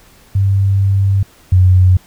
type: tone pair in turn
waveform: sine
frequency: 98 / 91.9 Hz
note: G2 / F#2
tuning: 0 / -11 cents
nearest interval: minor second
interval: 111 cents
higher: first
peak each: -9 / -5 dBFS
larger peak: second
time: 0.35-1.23 / 1.52-1.97 s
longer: first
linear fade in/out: 5 ms
effects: pink hiss -46 dBFS RMS until 2.06 s